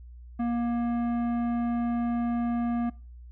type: tone with tanh clipping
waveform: sine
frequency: 236.8 Hz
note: A#3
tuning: 27 cents sharp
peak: -27 dBFS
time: 0.39-2.9 s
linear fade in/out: 10 ms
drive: 13 dB
effects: noise-tail reverb RT60 0.4 s tail -23 dB re dry + added 60 Hz sine -43 dBFS peak until 3.31 s